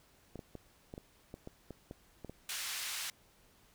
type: clicks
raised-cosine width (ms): 2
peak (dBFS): -31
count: 11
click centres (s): 0.357 / 0.392 / 0.553 / 0.939 / 0.979 / 1.341 / 1.474 / 1.707 / 1.911 / 2.247 / 2.296
type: band-pass noise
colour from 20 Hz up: pink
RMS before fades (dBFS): -40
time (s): 2.49-3.1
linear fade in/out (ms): 2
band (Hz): 2000 to 13000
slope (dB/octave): 12
effects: pink hiss -66 dBFS RMS until 3.74 s